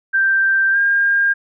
sine tone with pitch glide, 1571 to 1609.6 Hz, G6 to G6, +3 to +45 cents, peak -12 dBFS, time 0.13-1.34 s, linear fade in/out 20 ms, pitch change +42 cents, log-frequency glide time 0.72-0.77 s, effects none

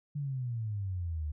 sine exponential sweep, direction down, 148.5 to 73.3 Hz, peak -32 dBFS, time 0.15-1.32 s, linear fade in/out 10 ms, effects none

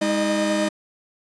45% pulse tone cluster, 205.9 / 316.2 / 608 Hz, G#3 / D#4 / D#5, -15 / +28 / -40 cents, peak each -25 / -24 / -23 dBFS, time 0.01-0.69 s, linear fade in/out 10 ms, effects resampled to 22050 Hz

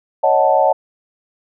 sine chord, D# half-diminished seventh, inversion third, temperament equal, 554.4 / 622.3 / 740 / 880 Hz, C#5 / D#5 / F#5 / A5, 0 / 0 / 0 / 0 cents, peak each -16 dBFS, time 0.23-0.73 s, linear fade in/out 10 ms, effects none

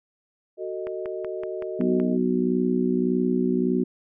sine chord, D# diminished, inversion first, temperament just, 373.4 / 448 / 622.3 Hz, F#4 / A4 / D#5, +16 / +31 / 0 cents, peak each -31 / -35 / -33 dBFS, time 0.57-2.18 s, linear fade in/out 50 ms
click train, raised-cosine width 0.5 ms, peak -23 dBFS, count 7, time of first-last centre 0.87-2 s, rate 5.31 Hz
harmonic tone, 61.7 Hz, B1, 1 cent flat, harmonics 3 / 4 / 5 / 6, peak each -26 / -23 / -32 / -25 dBFS, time 1.79-3.84 s, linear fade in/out 10 ms
effects none

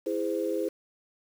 sine chord, E augmented, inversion none, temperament just, 329.6 / 412 / 515 Hz, E4 / G#4 / B#4, 0 / -14 / -28 cents, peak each -31 dBFS, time 0.06-0.69 s, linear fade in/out 10 ms, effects 8-bit

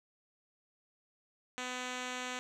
5% pulse tone with low-pass filter, 251.2 Hz, B3, 30 cents sharp, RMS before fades -40 dBFS, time 1.58-2.39 s, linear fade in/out 0 ms, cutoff 6000 Hz, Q 1.8, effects none

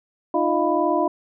sine tone cluster, 305.8 / 347.7 / 616 / 690 / 991 Hz, D#4 / F4 / D#5 / F5 / B5, -30 / -8 / -17 / -21 / +6 cents, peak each -24 dBFS, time 0.34-1.08 s, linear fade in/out 5 ms, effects none

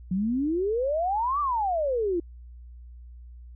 sine exponential two-way sweep, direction up then down, 177.4 to 1200 to 329.2 Hz, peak -23 dBFS, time 0.11-2.2 s, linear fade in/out 5 ms, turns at 1.4 s, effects added 60 Hz sine -42 dBFS peak until 3.55 s

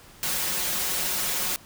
white noise with comb filter, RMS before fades -27 dBFS, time 0.23-1.56 s, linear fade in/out 0 ms, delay 5.5 ms, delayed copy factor +0.65, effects pink hiss -50 dBFS RMS until 1.65 s

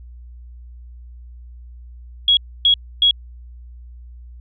sine tone bursts, 3322 Hz, G#7, in tune, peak -10 dBFS, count 3, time 2.28-3.11 s, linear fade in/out 2 ms, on 90 ms, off 280 ms, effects added 60 Hz sine -36 dBFS peak until 4.4 s

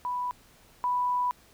sine tone pair in turn, 987.8 / 987.8 Hz, B5 / B5, 0 / 0 cents, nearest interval unison, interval 0 cents, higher neither, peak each -28 / -24 dBFS, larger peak second, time 0.05-0.31 / 0.84-1.31 s, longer second, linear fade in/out 0 ms, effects pink hiss -58 dBFS RMS until 1.53 s

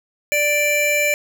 square tone pair together, 587.3 / 2349 Hz, D5 / D7, 0 / 0 cents, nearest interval 2 octaves, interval 2400 cents, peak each -21 / -18 dBFS, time 0.32-1.14 s, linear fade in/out 0 ms, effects none

